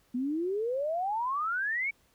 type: exponential sweep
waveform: sine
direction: up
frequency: 239.5 to 2300 Hz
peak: -28 dBFS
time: 0.14-1.91 s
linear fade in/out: 10 ms
effects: pink hiss -67 dBFS RMS until 2.14 s